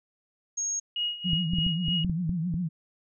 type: tone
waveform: sine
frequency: 6550 Hz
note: G#8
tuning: 25 cents flat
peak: -27 dBFS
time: 0.57-0.8 s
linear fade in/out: 10 ms
type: tone with tremolo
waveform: sine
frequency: 2884 Hz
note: F#7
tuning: 45 cents flat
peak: -25 dBFS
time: 0.96-2.04 s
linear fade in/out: 2 ms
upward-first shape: sine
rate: 3.3 Hz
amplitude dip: 80%
type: tone with vibrato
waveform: sine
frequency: 170 Hz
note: F3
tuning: 46 cents flat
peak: -26 dBFS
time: 1.24-2.69 s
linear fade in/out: 20 ms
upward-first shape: triangle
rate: 7.5 Hz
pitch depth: 160 cents each way
type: clicks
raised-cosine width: 5 ms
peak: -19 dBFS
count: 9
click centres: 1.333 / 1.535 / 1.586 / 1.665 / 1.884 / 2.047 / 2.097 / 2.294 / 2.541 s
effects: none